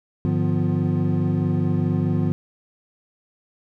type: tone cluster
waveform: triangle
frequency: 102.7 / 151.1 / 175.8 / 249.4 / 351.2 Hz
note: G#2 / D3 / F3 / B3 / F4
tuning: -19 / +50 / +12 / +17 / +10 cents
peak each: -23 / -21 / -22 / -24 / -29 dBFS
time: 0.25-2.32 s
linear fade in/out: 0 ms
effects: none